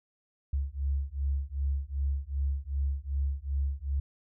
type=beating tone pair; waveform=sine; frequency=68.1 / 70.7 Hz; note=C#2 / C#2; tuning=-30 / +35 cents; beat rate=2.6 Hz; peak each=-31 dBFS; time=0.53-4 s; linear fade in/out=5 ms; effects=none